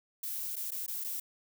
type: noise with dropouts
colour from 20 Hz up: violet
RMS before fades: -37 dBFS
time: 0.23-1.2 s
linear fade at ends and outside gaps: 5 ms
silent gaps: 0.557-0.564 / 0.707-0.717 / 0.864-0.879 / 1.041-1.044 s
effects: none